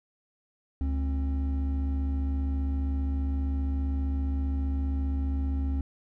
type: tone pair together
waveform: triangle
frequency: 71 / 268.1 Hz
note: C#2 / C4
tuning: +42 / +42 cents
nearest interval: octave + major seventh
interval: 2300 cents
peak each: -24 / -33 dBFS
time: 0.81-5.81 s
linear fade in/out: 0 ms
effects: none